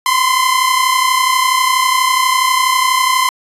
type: tone pair together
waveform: sawtooth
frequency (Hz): 1016.8 / 1049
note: C6 / C6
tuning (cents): -50 / +4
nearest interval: minor second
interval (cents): 54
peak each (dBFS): -10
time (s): 0.06-3.29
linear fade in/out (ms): 2
effects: resampled to 32000 Hz